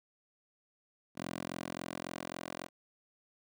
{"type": "tone with high-pass filter sweep", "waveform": "10% pulse", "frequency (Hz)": 43.65, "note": "F1", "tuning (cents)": 0, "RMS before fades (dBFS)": -42, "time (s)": [1.15, 2.69], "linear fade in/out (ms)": 50, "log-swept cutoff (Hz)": [230, 400], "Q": 0.91, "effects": []}